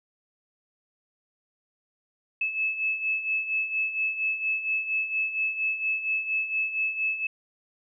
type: beating tone pair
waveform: sine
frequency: 2601 / 2605.3 Hz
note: E7 / E7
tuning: -24 / -21 cents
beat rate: 4.3 Hz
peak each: -32 / -26 dBFS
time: 2.41-7.27 s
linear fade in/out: 5 ms
effects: none